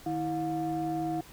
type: tone cluster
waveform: sine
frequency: 153.8 / 324.6 / 714 Hz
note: D#3 / E4 / F5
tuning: -20 / -27 / +38 cents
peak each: -37 / -30 / -32 dBFS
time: 0.06-1.21 s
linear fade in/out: 5 ms
effects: tanh soft clip ceiling -23 dBFS + pink hiss -52 dBFS RMS until 1.32 s